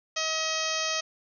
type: harmonic tone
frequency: 636 Hz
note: D#5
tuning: 38 cents sharp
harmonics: 1 / 2 / 3 / 4 / 5 / 6 / 7 / 8 / 9 / 10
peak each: -35 / -35 / -36 / -35 / -35 / -39 / -38 / -35 / -37 / -36 dBFS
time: 0.16-1.01 s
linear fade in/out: 10 ms
effects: none